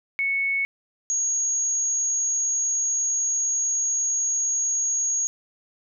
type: tone pair in turn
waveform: sine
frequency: 2210 / 6623 Hz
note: C#7 / G#8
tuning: -6 / -6 cents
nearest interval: octave + perfect fifth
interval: 1900 cents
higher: second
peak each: -21 dBFS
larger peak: neither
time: 0.19-0.65 / 1.1-5.27 s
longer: second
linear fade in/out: 0 ms
effects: none